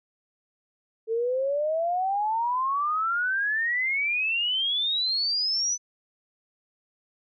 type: exponential sweep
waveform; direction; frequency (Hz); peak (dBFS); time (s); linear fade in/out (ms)
sine; up; 440 to 6060; -23; 1.07-5.78; 50
effects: none